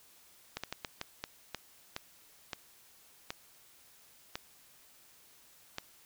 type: slowing click train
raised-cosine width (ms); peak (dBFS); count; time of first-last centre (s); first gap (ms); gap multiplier
0.2; -19; 12; 0.57-5.784; 66; 1.36
effects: white hiss -61 dBFS RMS until 6.05 s